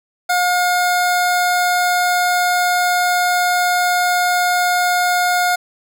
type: tone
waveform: 25% pulse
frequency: 716 Hz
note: F5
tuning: 43 cents sharp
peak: -10 dBFS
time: 0.29-5.56 s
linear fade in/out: 10 ms
effects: none